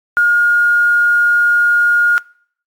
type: tone with quantisation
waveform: sine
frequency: 1426 Hz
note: F6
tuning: 36 cents sharp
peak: -8 dBFS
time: 0.17-2.18 s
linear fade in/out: 0 ms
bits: 6
effects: noise-tail reverb RT60 0.6 s tail -25 dB re dry + AAC 64 kbps